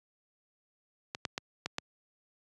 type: clicks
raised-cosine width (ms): 0.2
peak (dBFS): -18 / -14 / -16 / -16 / -14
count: 5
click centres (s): 1.149 / 1.252 / 1.379 / 1.66 / 1.784
effects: high-pass 100 Hz 12 dB/octave + resampled to 24000 Hz